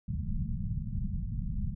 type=low-pass noise; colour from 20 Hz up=pink; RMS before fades=-33 dBFS; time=0.08-1.75 s; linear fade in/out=10 ms; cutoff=220 Hz; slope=96 dB/octave; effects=none